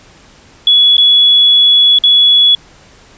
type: tone with dropouts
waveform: sine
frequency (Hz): 3389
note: G#7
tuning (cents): +34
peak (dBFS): -4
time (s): 0.67-2.55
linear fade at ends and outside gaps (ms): 2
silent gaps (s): 0.969-0.98 / 1.987-2.037
effects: pink hiss -42 dBFS RMS until 3.17 s + resampled to 16000 Hz